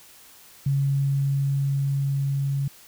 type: tone with level ramp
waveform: sine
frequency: 138.59 Hz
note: C#3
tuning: in tune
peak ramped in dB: -19 to -22 dBFS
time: 0.66-2.68 s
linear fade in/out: 5 ms
effects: white hiss -50 dBFS RMS until 2.87 s